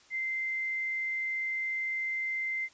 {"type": "tone", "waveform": "sine", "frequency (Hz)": 2081, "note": "C7", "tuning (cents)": -10, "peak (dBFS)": -30, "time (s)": [0.1, 2.69], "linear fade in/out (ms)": 50, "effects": ["white hiss -60 dBFS RMS until 2.73 s", "resampled to 16000 Hz"]}